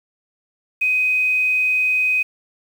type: tone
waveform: sine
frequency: 2510 Hz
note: D#7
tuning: 15 cents sharp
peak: -15 dBFS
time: 0.81-2.23 s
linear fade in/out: 10 ms
effects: 7-bit